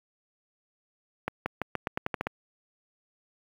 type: accelerating click train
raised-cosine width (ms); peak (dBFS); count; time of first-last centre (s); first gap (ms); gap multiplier
0.5; -13; 10; 1.28-2.269; 180; 0.87
effects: high-pass 80 Hz 12 dB/octave + 8-bit